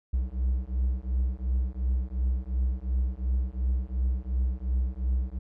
triangle beating tone pair, 61.74 / 64.54 Hz, B1 / C2, 0 / -23 cents, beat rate 2.8 Hz, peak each -26 / -26 dBFS, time 0.13-5.39 s, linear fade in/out 10 ms, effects none

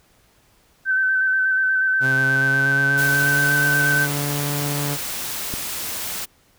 sine tone with vibrato, 1536 Hz, G6, 36 cents flat, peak -16 dBFS, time 0.85-4.08 s, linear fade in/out 50 ms, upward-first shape square, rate 8.3 Hz, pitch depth 17 cents each way
sawtooth tone with pitch glide, 132.5 to 144.49 Hz, C3 to D3, +22 to -28 cents, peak -19 dBFS, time 2-4.98 s, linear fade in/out 50 ms, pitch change +150 cents, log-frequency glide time 2.12-3.54 s
white noise, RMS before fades -28 dBFS, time 2.97-6.26 s, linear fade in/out 20 ms
click, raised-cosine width 3 ms, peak -16 dBFS, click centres 5.539 s
effects pink hiss -58 dBFS RMS until 6.58 s

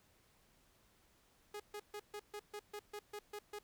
sawtooth tone bursts, 415.3 Hz, G#4, in tune, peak -40 dBFS, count 11, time 1.54-3.589 s, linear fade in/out 5 ms, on 59 ms, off 140 ms, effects pink hiss -71 dBFS RMS until 3.63 s

